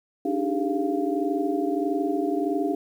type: tone cluster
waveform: sine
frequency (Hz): 287.5 / 309.1 / 392 / 424.9 / 695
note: D4 / D#4 / G4 / G#4 / F5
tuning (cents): -37 / -11 / 0 / +40 / -9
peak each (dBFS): -27 / -28 / -28 / -34 / -31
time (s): 0.25-2.75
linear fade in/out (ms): 5
effects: 9-bit